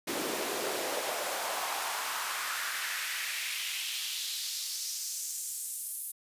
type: noise with high-pass filter sweep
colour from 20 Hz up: pink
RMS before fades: -35 dBFS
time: 0.07-6.12 s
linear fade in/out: 10 ms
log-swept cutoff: 310 to 11000 Hz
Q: 2
effects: resampled to 32000 Hz